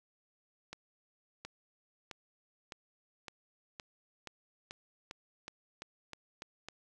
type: accelerating click train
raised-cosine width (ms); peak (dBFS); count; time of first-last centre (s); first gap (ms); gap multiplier
0.2; -26; 14; 0.73-6.686; 720; 0.92
effects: none